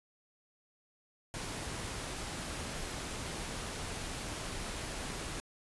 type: noise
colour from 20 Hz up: pink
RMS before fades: -40 dBFS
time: 1.34-5.4 s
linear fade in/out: 0 ms
effects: resampled to 24000 Hz